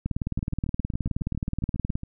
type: two click trains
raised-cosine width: 5 ms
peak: -22 / -14 dBFS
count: 13 / 37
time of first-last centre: 0.39-2.034 / 0.06-1.955 s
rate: 7.3 / 19 Hz
effects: none

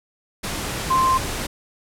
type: tone in noise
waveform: sine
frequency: 1046.5 Hz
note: C6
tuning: in tune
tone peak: -15 dBFS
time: 0.9-1.18 s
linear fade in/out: 10 ms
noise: pink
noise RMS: -27 dBFS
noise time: 0.43-1.47 s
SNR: +9 dB
effects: low-pass 12000 Hz 12 dB/octave

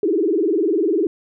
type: tone with vibrato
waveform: sine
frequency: 364.3 Hz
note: F#4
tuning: 27 cents flat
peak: -15 dBFS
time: 0.03-1.07 s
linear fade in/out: 2 ms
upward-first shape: sine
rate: 20 Hz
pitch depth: 290 cents each way
effects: none

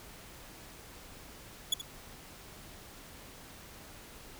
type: tone with echo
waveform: sawtooth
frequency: 3408 Hz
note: G#7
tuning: 44 cents sharp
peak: -22 dBFS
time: 1.72-1.74 s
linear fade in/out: 5 ms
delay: 75 ms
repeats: 1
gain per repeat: -12 dB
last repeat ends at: 1.815 s
effects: pink hiss -51 dBFS RMS until 4.39 s

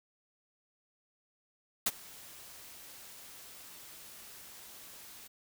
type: noise with ADSR envelope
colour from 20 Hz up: white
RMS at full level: -27 dBFS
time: 1.86-5.28 s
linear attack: 6 ms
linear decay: 38 ms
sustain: -24 dB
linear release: 14 ms
effects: none

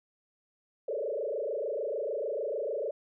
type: tone with frequency modulation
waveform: sine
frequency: 508 Hz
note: B4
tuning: 49 cents sharp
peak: -30 dBFS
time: 0.88-2.91 s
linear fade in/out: 5 ms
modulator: 26.7 Hz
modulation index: 3.4
effects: none

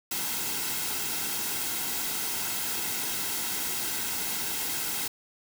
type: noise with comb filter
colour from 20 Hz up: white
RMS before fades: -31 dBFS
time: 0.11-5.08 s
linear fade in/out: 5 ms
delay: 1.7 ms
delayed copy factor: -0.55
effects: none

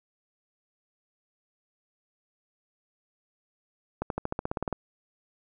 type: accelerating click train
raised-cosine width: 1 ms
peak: -15 dBFS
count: 12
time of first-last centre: 4.02-4.727 s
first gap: 82 ms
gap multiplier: 0.95
effects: none

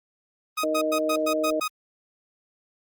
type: tone bursts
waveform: sawtooth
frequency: 1253 Hz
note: D#6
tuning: 12 cents sharp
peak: -21 dBFS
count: 7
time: 0.57-1.681 s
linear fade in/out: 10 ms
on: 73 ms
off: 100 ms
type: harmonic tone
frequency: 155.56 Hz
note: D#3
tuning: in tune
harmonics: 2 / 3 / 4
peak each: -28 / -31 / -24 dBFS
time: 0.63-1.6 s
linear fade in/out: 5 ms
effects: Opus 24 kbps

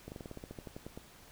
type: slowing click train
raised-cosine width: 2 ms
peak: -30 dBFS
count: 14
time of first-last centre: 0.08-0.975 s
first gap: 39 ms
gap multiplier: 1.09
effects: pink hiss -57 dBFS RMS until 1.31 s

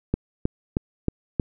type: click train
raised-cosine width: 3 ms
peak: -8 dBFS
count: 5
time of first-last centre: 0.14-1.398 s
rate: 3.18 Hz
effects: none

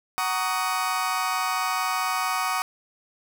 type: chord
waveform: 35% pulse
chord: D# minor seventh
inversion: first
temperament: just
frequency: 746.7 / 933.4 / 1120.1 / 1244.5 Hz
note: F#5 / A#5 / C#6 / D#6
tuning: +16 / +2 / +18 / 0 cents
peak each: -28 / -30 / -27 / -27 dBFS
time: 0.18-2.62 s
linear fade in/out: 0 ms
effects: none

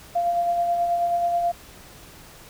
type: tone with tremolo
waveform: sine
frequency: 693 Hz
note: F5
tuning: 14 cents flat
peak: -18 dBFS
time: 0.15-1.52 s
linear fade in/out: 10 ms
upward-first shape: sine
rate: 9.3 Hz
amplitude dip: 35%
effects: pink hiss -46 dBFS RMS until 2.49 s

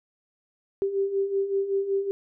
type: beating tone pair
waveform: sine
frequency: 389.3 / 394.6 Hz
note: G4 / G4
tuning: -12 / +11 cents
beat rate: 5.3 Hz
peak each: -30 / -24 dBFS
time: 0.82-2.11 s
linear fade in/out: 0 ms
effects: none

